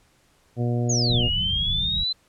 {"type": "harmonic tone", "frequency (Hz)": 120.3, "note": "B2", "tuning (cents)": -45, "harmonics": [1, 2, 3, 4, 5, 6], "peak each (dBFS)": [-22, -28, -32, -34, -36, -38], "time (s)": [0.56, 1.3], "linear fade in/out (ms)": 50}
{"type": "exponential two-way sweep", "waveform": "sine", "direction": "down then up", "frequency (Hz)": [6880, 2822, 4085], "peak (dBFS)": -22, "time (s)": [0.89, 2.13], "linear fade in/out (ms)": 10, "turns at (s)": 1.24}
{"type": "low-pass noise", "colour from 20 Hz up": "pink", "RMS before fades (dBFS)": -29, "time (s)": [1.08, 2.04], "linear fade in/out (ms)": 10, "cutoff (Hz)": 200, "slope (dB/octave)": 96}
{"effects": ["pink hiss -61 dBFS RMS until 2.28 s", "low-pass 11000 Hz 12 dB/octave"]}